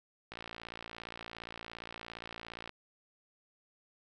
click train, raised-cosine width 0.3 ms, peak -27 dBFS, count 137, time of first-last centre 0.32-2.693 s, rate 57.3 Hz, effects none

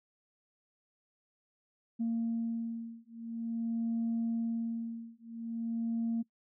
sine beating tone pair, 229.5 / 229.97 Hz, A#3 / A#3, -27 / -23 cents, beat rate 0.47 Hz, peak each -34 / -34 dBFS, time 1.99-6.23 s, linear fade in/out 20 ms, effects noise-tail reverb RT60 0.1 s tail -22 dB re dry + tanh soft clip ceiling -26 dBFS

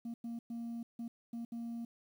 sine tone bursts at uneven times, 233.1 Hz, A#3, in tune, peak -36 dBFS, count 6, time 0.05-0.14 / 0.24-0.39 / 0.5-0.83 / 0.99-1.08 / 1.33-1.45 / 1.52-1.85 s, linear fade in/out 5 ms, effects tanh soft clip ceiling -38 dBFS + 11-bit

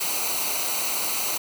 white noise with comb filter, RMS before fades -26 dBFS, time 0-1.38 s, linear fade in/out 10 ms, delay 0.58 ms, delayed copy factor -0.7, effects none

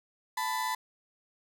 35% pulse tone pair together, 880 / 997.1 Hz, A5 / B5, 0 / +16 cents, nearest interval major second, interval 216 cents, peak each -32 / -30 dBFS, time 0.37-0.75 s, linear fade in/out 5 ms, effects none

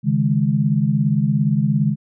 sine chord, C# suspended second, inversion none, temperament just, 138.59 / 155.92 / 207.9 Hz, C#3 / D#3 / G#3, 0 / +4 / +2 cents, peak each -19 dBFS, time 0.03-1.96 s, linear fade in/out 50 ms, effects none

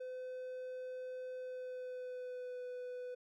triangle tone with pitch glide, 509 to 497.7 Hz, C5 to B4, -48 to +13 cents, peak -40 dBFS, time 0-3.15 s, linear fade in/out 10 ms, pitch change -39 cents, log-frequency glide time 1.36-2.63 s, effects none

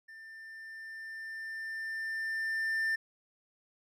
triangle tone with level ramp, 1790 Hz, A6, 29 cents sharp, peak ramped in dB -46 to -26 dBFS, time 0.08-2.96 s, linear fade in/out 10 ms, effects none

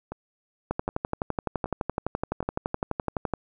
two click trains, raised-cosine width 1 ms, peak -12 / -20 dBFS, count 32 / 4, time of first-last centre 0.71-3.337 / 0.12-2.428 s, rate 11.8 / 1.3 Hz, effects none

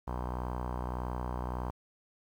sawtooth tone with low-pass filter, 61.7 Hz, B1, 1 cent flat, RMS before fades -36 dBFS, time 0.07-1.71 s, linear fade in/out 10 ms, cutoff 980 Hz, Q 4.1, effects 10-bit

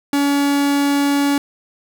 45% pulse tone, 283.4 Hz, C#4, 38 cents sharp, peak -14 dBFS, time 0.13-1.38 s, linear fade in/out 2 ms, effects none

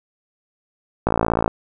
click train, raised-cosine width 1 ms, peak -3 dBFS, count 24, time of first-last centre 1.07-1.479 s, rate 56.3 Hz, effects none

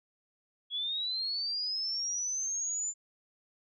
sine linear sweep, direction up, 3325 to 7140 Hz, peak -31 dBFS, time 0.7-2.94 s, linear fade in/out 50 ms, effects none

